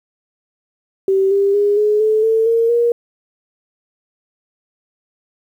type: tone with pitch steps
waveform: sine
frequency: 386.2 / 397.5 / 409.2 / 421.2 / 433.5 / 446.2 / 459.3 / 472.7 Hz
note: G4 / G4 / G#4 / G#4 / A4 / A4 / A#4 / A#4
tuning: -26 / +24 / -26 / +24 / -26 / +24 / -26 / +24 cents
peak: -11 dBFS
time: 1.08-2.92 s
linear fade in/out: 2 ms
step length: 230 ms
effects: 8-bit